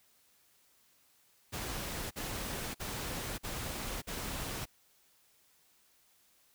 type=noise bursts; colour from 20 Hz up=pink; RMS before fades=-39 dBFS; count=5; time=1.52-4.658 s; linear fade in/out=20 ms; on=590 ms; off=47 ms; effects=white hiss -68 dBFS RMS until 6.54 s